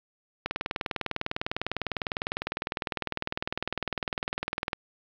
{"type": "click train", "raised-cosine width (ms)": 0.3, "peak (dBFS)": -12, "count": 86, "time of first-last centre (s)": [0.46, 4.731], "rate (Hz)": 19.9, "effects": ["low-pass 5000 Hz 12 dB/octave", "8-bit"]}